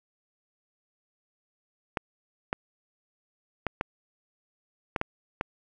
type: clicks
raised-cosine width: 0.5 ms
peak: -12 dBFS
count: 7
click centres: 1.972 / 2.529 / 3.667 / 3.811 / 4.962 / 5.014 / 5.411 s
effects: none